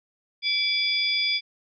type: tone cluster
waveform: sine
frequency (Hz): 2318 / 3442 / 4853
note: D7 / A7 / D#8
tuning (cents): -23 / -39 / -44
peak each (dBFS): -26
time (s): 0.42-1.41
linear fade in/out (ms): 50
effects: none